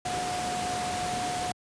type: tone in noise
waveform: sine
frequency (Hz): 724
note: F#5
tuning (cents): -38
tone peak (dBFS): -30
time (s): 0.05-1.52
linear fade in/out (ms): 5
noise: pink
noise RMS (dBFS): -33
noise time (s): 0.05-1.52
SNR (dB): 0
effects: high-pass 100 Hz 12 dB/octave + resampled to 22050 Hz